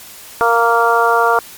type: harmonic tone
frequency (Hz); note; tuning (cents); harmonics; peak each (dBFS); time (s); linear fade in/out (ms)
232.4; A#3; -5; 2 / 3 / 4 / 5 / 6; -16 / -16 / -16 / -16 / -16; 0.41-1.39; 0
effects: white hiss -36 dBFS RMS until 1.57 s + MP3 96 kbps